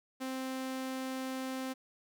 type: tone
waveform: sawtooth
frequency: 261.6 Hz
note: C4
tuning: in tune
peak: -32 dBFS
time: 0.2-1.74 s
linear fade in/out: 20 ms
effects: none